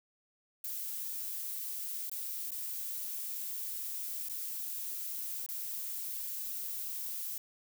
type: noise with dropouts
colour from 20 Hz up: violet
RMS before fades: -39 dBFS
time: 0.64-7.38 s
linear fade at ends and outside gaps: 2 ms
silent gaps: 2.097-2.115 / 2.507-2.517 / 4.287-4.296 / 5.463-5.488 s
effects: none